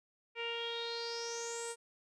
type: tone with low-pass filter sweep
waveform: sawtooth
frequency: 466.2 Hz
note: A#4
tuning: in tune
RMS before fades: -40 dBFS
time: 0.35-1.76 s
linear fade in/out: 50 ms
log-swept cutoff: 2500 to 8800 Hz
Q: 8.3
effects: none